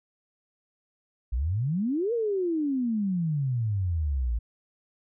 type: exponential two-way sweep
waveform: sine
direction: up then down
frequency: 54.5 to 483.1 to 54.5 Hz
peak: -24 dBFS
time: 1.32-4.39 s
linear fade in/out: 10 ms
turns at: 2.13 s
effects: none